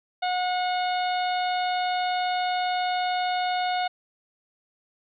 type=harmonic tone with a mistuned harmonic; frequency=727 Hz; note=F#5; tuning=31 cents flat; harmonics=1 / 2 / 3 / 4 / 5 / 6; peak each=-24 / -34 / -36 / -38 / -37 / -40 dBFS; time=0.22-3.88 s; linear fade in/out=10 ms; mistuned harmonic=6; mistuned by=-19 cents; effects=none